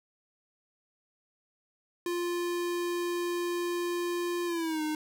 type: tone with pitch glide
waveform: square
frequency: 349.2 to 307.5 Hz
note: F4 to D#4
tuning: 0 to -20 cents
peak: -30 dBFS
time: 2.06-4.95 s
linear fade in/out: 2 ms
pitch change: -220 cents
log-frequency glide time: 4.46-4.82 s
effects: none